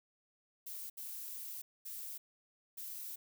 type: noise bursts at uneven times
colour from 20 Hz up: violet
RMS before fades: -45 dBFS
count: 4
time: 0.66-0.9 / 0.97-1.62 / 1.85-2.18 / 2.77-3.16 s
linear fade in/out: 10 ms
effects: none